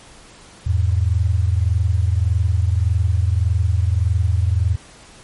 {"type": "tone pair together", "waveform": "sine", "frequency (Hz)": [83.3, 105.01], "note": ["E2", "G#2"], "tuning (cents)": [19, 20], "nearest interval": "major third", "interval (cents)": 401, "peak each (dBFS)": [-16, -18], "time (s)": [0.66, 4.76], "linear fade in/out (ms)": 10, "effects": ["pink hiss -44 dBFS RMS until 5.23 s", "MP3 48 kbps"]}